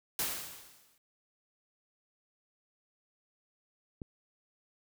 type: noise with exponential decay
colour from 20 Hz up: white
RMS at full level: -31 dBFS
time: 0.19-0.98 s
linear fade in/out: 2 ms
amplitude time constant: 170 ms
type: click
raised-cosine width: 3 ms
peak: -28 dBFS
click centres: 4.018 s
effects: none